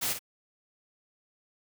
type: noise with echo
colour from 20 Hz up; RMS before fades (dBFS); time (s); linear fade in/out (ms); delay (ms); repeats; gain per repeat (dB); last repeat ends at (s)
white; -30; 0.01-0.14; 20; 53; 1; -8; 0.193
effects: none